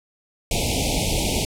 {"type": "band-stop noise", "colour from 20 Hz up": "pink", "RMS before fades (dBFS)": -22, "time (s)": [0.51, 1.45], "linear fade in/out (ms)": 2, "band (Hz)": [880, 2200], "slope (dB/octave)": 96, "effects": ["low-pass 11000 Hz 12 dB/octave"]}